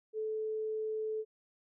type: tone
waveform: sine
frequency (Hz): 435.1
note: A4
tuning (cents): -19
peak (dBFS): -33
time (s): 0.13-1.25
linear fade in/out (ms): 50
effects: none